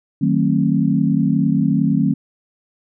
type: chord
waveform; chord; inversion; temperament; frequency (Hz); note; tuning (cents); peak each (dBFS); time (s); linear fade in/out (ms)
sine; D# diminished seventh; none; just; 155.56 / 186.68 / 224 / 268.8; D#3 / F#3 / A3 / C4; 0 / +16 / +31 / +47; -19; 0.21-2.14; 10
effects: none